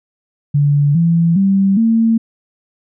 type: tone with pitch steps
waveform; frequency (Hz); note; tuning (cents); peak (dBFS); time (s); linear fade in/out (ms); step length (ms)
sine; 144.3 / 167.68 / 194.86 / 226.4; D3 / E3 / G3 / A3; -30 / +30 / -10 / +50; -9; 0.54-2.18; 10; 410
effects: none